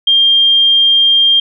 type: tone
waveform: sine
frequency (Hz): 3200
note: G7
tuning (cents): +35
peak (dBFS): -6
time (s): 0.07-1.4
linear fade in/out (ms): 5
effects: none